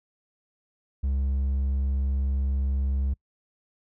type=tone with hard clipping; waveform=sine; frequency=67.7 Hz; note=C#2; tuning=40 cents flat; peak=-24 dBFS; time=1.03-3.14 s; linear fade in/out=10 ms; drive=3 dB; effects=noise-tail reverb RT60 0.1 s tail -26 dB re dry